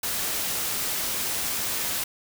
white noise, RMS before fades -28 dBFS, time 0.03-2.04 s, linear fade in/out 5 ms, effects none

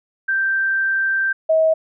sine tone pair in turn, 1568 / 639 Hz, G6 / D#5, 0 / +46 cents, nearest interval octave + major third, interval 1554 cents, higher first, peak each -16 / -12 dBFS, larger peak second, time 0.28-1.33 / 1.49-1.74 s, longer first, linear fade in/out 10 ms, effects none

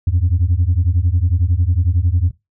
sine beating tone pair, 82.41 / 93.41 Hz, E2 / F#2, 0 / +17 cents, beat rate 11 Hz, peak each -14 / -14 dBFS, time 0.07-2.31 s, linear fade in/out 5 ms, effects noise-tail reverb RT60 0.2 s tail -19 dB re dry + tanh soft clip ceiling -8 dBFS

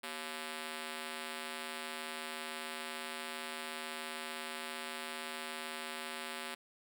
5% pulse ring-modulated tone, 312.6 Hz, D#4, 8 cents sharp, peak -26 dBFS, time 0.03-6.55 s, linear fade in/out 10 ms, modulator 73 Hz, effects none

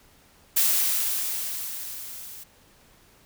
blue noise with level ramp, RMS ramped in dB -20 to -42 dBFS, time 0.56-2.44 s, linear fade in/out 10 ms, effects pink hiss -57 dBFS RMS until 3.25 s

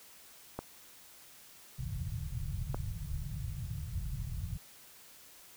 clicks, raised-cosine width 1 ms, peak -22 dBFS, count 2, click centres 0.59 / 2.745 s
white low-pass noise, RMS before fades -38 dBFS, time 1.78-4.58 s, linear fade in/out 20 ms, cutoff 150 Hz, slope 48 dB/octave
effects white hiss -56 dBFS RMS until 5.56 s

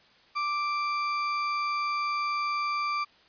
35% pulse tone, 1174.7 Hz, D6, in tune, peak -25 dBFS, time 0.35-3.05 s, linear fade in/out 20 ms, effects white hiss -59 dBFS RMS until 3.28 s + resampled to 11025 Hz

